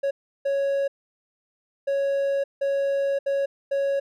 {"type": "tone bursts at uneven times", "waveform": "triangle", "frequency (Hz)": 554.4, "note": "C#5", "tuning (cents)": 0, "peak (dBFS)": -19, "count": 6, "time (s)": [[0.03, 0.11], [0.45, 0.88], [1.87, 2.44], [2.61, 3.19], [3.26, 3.46], [3.71, 4]], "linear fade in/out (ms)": 10, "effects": []}